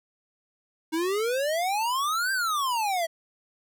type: exponential two-way sweep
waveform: square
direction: up then down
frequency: 311.1 to 1598 to 642 Hz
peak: -25 dBFS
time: 0.92-3.07 s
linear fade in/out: 20 ms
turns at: 2.32 s
effects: none